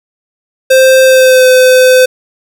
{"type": "tone with pitch glide", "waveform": "square", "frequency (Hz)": [523.3, 511.1], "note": ["C5", "C5"], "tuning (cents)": [0, -41], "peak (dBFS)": -3, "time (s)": [0.7, 2.06], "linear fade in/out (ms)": 10, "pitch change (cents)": -41, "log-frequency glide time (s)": [1.04, 1.46], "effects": []}